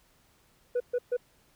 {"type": "tone bursts", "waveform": "sine", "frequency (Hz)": 490.5, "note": "B4", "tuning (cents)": -12, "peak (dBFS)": -22, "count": 3, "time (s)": [0.75, 1.169], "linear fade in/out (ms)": 10, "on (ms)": 53, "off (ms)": 130, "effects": ["tanh soft clip ceiling -24 dBFS", "pink hiss -65 dBFS RMS until 1.55 s"]}